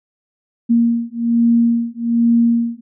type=beating tone pair; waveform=sine; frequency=233.1 / 234.3 Hz; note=A#3 / A#3; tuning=0 / +9 cents; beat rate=1.2 Hz; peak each=-15 dBFS; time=0.69-2.81 s; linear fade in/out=20 ms; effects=none